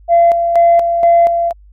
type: tone with tremolo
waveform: sine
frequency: 683 Hz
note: F5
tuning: 39 cents flat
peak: -4 dBFS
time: 0.08-1.53 s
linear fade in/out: 50 ms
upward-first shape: square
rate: 2.1 Hz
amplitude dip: 55%
effects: tanh soft clip ceiling -2 dBFS + added 50 Hz sine -39 dBFS peak until 1.72 s